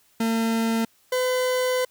40% pulse tone pair in turn, 226.5 / 506.4 Hz, A#3 / B4, -50 / +43 cents, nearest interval octave + major second, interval 1393 cents, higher second, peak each -20 dBFS, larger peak neither, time 0.2-0.85 / 1.12-1.85 s, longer second, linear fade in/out 5 ms, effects white hiss -61 dBFS RMS until 1.9 s

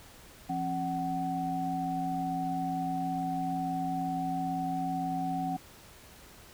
sine tone cluster, 171.5 / 269.3 / 749 Hz, F3 / C#4 / F#5, -31 / -50 / +21 cents, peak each -36 / -35 / -32 dBFS, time 0.49-5.57 s, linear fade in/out 10 ms, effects pink hiss -53 dBFS RMS until 6.53 s

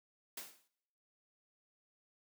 white noise with exponential decay, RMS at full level -42 dBFS, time 0.37-0.68 s, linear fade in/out 5 ms, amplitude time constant 67 ms, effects noise-tail reverb RT60 0.9 s tail -25 dB re dry + high-pass 200 Hz 12 dB/octave

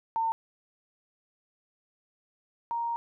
sine tone pair in turn, 904 / 934.3 Hz, A5 / A#5, +47 / +4 cents, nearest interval minor second, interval 57 cents, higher second, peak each -25 / -28 dBFS, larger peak first, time 0.16-0.32 / 2.71-2.96 s, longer second, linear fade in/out 0 ms, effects none

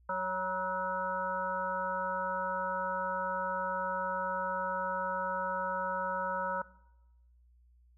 harmonic tone with a mistuned harmonic, 185 Hz, F#3, in tune, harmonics 1 / 3 / 5 / 7 / 8, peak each -45 / -37 / -34 / -37 / -40 dBFS, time 0.09-6.62 s, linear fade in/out 5 ms, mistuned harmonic 5, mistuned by +48 cents, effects noise-tail reverb RT60 0.9 s tail -19 dB re dry + added 60 Hz sine -60 dBFS peak until 7.97 s

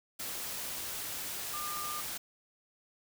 sine tone in noise, 1203 Hz, D6, 41 cents sharp, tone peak -38 dBFS, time 1.53-2.01 s, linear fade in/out 10 ms, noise white, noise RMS -39 dBFS, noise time 0.19-2.18 s, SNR -2 dB, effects none

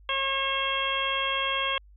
harmonic tone, 542 Hz, C#5, 39 cents flat, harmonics 1 / 2 / 3 / 4 / 5 / 6, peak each -35 / -30 / -35 / -34 / -32 / -30 dBFS, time 0.09-1.78 s, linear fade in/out 2 ms, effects added 50 Hz sine -50 dBFS peak until 1.96 s

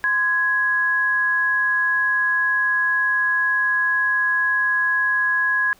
sine tone pair together, 1032 / 1666 Hz, C6 / G#6, -24 / +5 cents, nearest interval minor sixth, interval 829 cents, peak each -26 / -17 dBFS, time 0.04-5.73 s, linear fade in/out 0 ms, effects pink hiss -54 dBFS RMS until 5.79 s

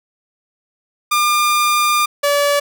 sawtooth tone pair in turn, 1202 / 574.5 Hz, D6 / D5, +40 / -38 cents, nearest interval octave + minor second, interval 1278 cents, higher first, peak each -9 dBFS, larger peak neither, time 1.11-2.06 / 2.23-2.6 s, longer first, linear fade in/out 10 ms, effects none

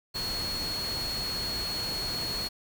sine tone in noise, 4330 Hz, C#8, 41 cents flat, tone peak -31 dBFS, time 0.14-2.49 s, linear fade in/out 20 ms, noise pink, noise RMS -37 dBFS, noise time 0.14-2.49 s, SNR +3 dB, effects none

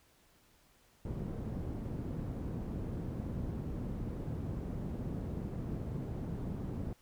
white low-pass noise, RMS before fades -39 dBFS, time 1.05-6.93 s, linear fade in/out 2 ms, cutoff 210 Hz, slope 12 dB/octave, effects pink hiss -67 dBFS RMS until 7.01 s

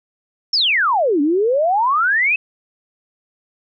sine exponential two-way sweep, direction down then up, 5580 to 277.6 to 2639 Hz, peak -13 dBFS, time 0.53-2.36 s, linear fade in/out 5 ms, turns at 1.21 s, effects none

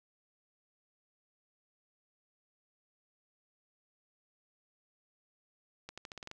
accelerating click train, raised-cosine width 0.2 ms, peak -27 dBFS, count 8, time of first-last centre 5.89-6.314 s, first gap 86 ms, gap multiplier 0.88, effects none

